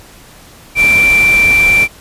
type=tone in noise; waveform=sine; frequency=2348 Hz; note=D7; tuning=1 cent flat; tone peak=-6 dBFS; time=0.75-1.88 s; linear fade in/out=50 ms; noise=pink; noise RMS=-21 dBFS; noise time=0.75-1.88 s; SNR=+12 dB; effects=pink hiss -39 dBFS RMS until 2 s + resampled to 32000 Hz